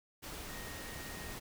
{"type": "tone in noise", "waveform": "sine", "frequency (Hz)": 1864.7, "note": "A#6", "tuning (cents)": 0, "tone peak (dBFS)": -51, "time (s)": [0.48, 1.36], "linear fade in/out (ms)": 20, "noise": "pink", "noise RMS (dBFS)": -45, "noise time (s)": [0.22, 1.4], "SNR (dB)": -9, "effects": []}